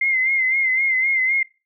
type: tone with vibrato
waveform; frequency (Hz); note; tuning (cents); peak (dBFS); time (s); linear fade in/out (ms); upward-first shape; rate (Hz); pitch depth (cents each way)
sine; 2093; C7; 0; -16; 0.01-1.43; 5; sine; 3.9; 54
effects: noise-tail reverb RT60 0.3 s tail -23 dB re dry